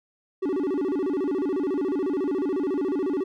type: tone with vibrato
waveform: triangle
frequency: 329.6 Hz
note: E4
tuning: in tune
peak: -21 dBFS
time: 0.42-3.24 s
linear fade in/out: 10 ms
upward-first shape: square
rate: 14 Hz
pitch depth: 250 cents each way
effects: none